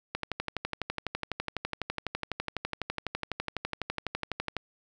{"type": "click train", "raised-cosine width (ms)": 0.3, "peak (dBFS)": -15, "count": 54, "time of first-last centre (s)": [0.15, 4.567], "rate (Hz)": 12, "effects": []}